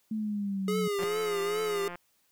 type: exponential sweep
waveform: sine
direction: down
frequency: 220.2 to 179.7 Hz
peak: -29 dBFS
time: 0.11-0.88 s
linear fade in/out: 5 ms
type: tone with vibrato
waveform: square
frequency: 415.3 Hz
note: G#4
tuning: in tune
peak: -29 dBFS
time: 0.68-1.88 s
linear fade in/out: 2 ms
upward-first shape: triangle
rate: 2.4 Hz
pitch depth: 89 cents each way
type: tone with exponential growth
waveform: 15% pulse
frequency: 187.4 Hz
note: F#3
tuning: 22 cents sharp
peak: -25 dBFS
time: 0.96-1.04 s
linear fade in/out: 0 ms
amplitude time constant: 17 ms
type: click train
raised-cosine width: 0.5 ms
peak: -26 dBFS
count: 170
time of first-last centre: 0.99-1.956 s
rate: 175 Hz
effects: white hiss -70 dBFS RMS until 2.31 s